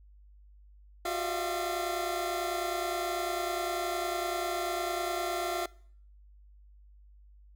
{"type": "tone cluster", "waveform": "25% pulse", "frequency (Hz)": [356.3, 385.6, 611, 682], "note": ["F4", "G4", "D#5", "F5"], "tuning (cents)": [35, -28, -32, -41], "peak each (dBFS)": [-31, -38, -37, -30], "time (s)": [1.05, 5.66], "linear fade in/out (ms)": 5, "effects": ["noise-tail reverb RT60 0.6 s tail -23 dB re dry", "added 50 Hz sine -53 dBFS peak until 7.55 s"]}